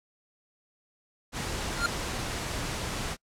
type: noise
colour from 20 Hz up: pink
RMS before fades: -33 dBFS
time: 1.32-3.17 s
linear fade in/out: 50 ms
type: tone with exponential growth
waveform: square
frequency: 1396.9 Hz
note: F6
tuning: in tune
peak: -21 dBFS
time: 1.71-1.86 s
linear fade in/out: 2 ms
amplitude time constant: 32 ms
effects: noise-tail reverb RT60 0.1 s tail -25 dB re dry + low-pass 9000 Hz 12 dB/octave